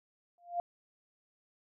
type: tone with exponential growth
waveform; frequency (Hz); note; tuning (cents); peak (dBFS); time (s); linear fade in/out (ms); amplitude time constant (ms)
sine; 697; F5; -4; -27; 0.38-0.6; 1; 46
effects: none